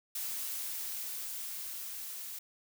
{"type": "noise with level ramp", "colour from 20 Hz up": "blue", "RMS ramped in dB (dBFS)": [-37, -43], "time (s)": [0.15, 2.39], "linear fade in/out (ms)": 5, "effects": []}